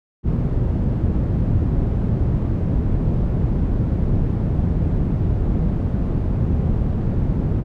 white low-pass noise, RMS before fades -19 dBFS, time 0.23-7.64 s, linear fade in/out 50 ms, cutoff 140 Hz, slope 12 dB/octave, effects none

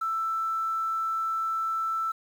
triangle tone, 1326 Hz, E6, 10 cents sharp, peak -22 dBFS, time 0.01-2.12 s, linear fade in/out 10 ms, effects tanh soft clip ceiling -24 dBFS + 9-bit

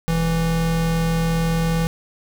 square tone pair together, 41.14 / 164.81 Hz, E1 / E3, -3 / 0 cents, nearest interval 2 octaves, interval 2403 cents, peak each -26 / -19 dBFS, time 0.08-1.87 s, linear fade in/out 0 ms, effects none

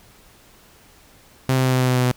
sawtooth tone with pitch steps, 130.81 / 129.98 / 129.16 / 128.34 / 127.53 / 126.72 / 125.92 / 125.12 Hz, C3 / C3 / C3 / C3 / C3 / B2 / B2 / B2, 0 / -11 / -22 / -33 / -44 / +45 / +34 / +23 cents, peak -12 dBFS, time 1.49-2.114 s, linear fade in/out 0 ms, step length 78 ms, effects pink hiss -51 dBFS RMS until 2.16 s

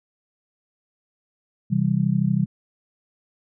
sine chord, C major, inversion none, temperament just, 130.81 / 163.52 / 196.22 Hz, C3 / E3 / G3, 0 / -14 / +2 cents, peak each -23 / -22 / -22 dBFS, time 1.7-2.46 s, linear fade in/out 20 ms, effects none

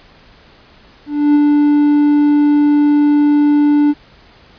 triangle tone with ADSR envelope, 293.4 Hz, D4, 2 cents flat, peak -4 dBFS, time 1.06-3.94 s, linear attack 290 ms, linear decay 23 ms, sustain -2 dB, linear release 38 ms, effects pink hiss -45 dBFS RMS until 4.58 s + resampled to 11025 Hz

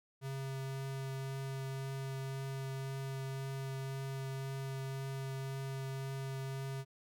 square tone with vibrato, 134.8 Hz, C#3, 48 cents flat, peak -39 dBFS, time 0.21-6.85 s, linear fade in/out 50 ms, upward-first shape triangle, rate 1.9 Hz, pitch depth 9 cents each way, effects none

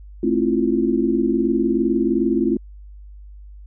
sine chord, F major seventh, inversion first, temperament equal with one note detuned, 220 / 266.7 / 329.6 / 349.2 Hz, A3 / C4 / E4 / F4, 0 / +33 / 0 / 0 cents, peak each -22 / -21 / -22 / -21 dBFS, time 0.23-2.57 s, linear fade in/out 5 ms, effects added 50 Hz sine -37 dBFS peak until 3.66 s

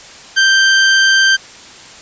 sawtooth tone, 1568 Hz, G6, in tune, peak -4 dBFS, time 0.36-1.37 s, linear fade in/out 20 ms, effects white hiss -36 dBFS RMS until 2.01 s + resampled to 16000 Hz

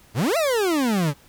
40% pulse exponential two-way sweep, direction up then down, 92.5 to 690 to 135.9 Hz, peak -18 dBFS, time 0.14-1.14 s, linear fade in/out 50 ms, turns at 0.37 s, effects pink hiss -53 dBFS RMS until 1.28 s

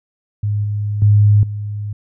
sine tone with level steps, 103.83 Hz, G#2, in tune, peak -15 / -17 / -7 / -21 dBFS, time 0.43-1.93 s, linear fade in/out 5 ms, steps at 0.64 / 1.02 / 1.43 s, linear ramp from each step 2 ms, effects none

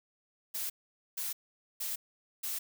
blue noise bursts, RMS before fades -36 dBFS, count 4, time 0.54-2.59 s, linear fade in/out 10 ms, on 160 ms, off 470 ms, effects none

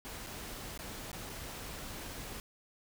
pink noise with dropouts, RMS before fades -44 dBFS, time 0.05-2.4 s, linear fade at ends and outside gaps 0 ms, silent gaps 0.264-0.269 / 0.776-0.791 / 1.116-1.13 / 1.294-1.298 s, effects none

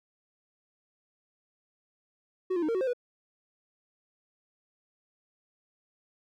triangle tone with pitch steps, 371.8 / 345.5 / 308.9 / 459.8 / 372.8 / 525 / 489.7 Hz, F#4 / F4 / D#4 / A#4 / F#4 / C5 / B4, +8 / -19 / -12 / -24 / +13 / +6 / -15 cents, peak -24 dBFS, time 2.5-2.934 s, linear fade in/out 10 ms, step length 62 ms, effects none

